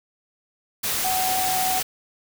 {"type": "tone in noise", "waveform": "sine", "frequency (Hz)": 748, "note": "F#5", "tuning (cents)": 19, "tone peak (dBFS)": -23, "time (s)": [1.04, 1.8], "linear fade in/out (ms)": 10, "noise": "white", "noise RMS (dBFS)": -25, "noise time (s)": [0.83, 1.83], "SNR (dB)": -1, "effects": []}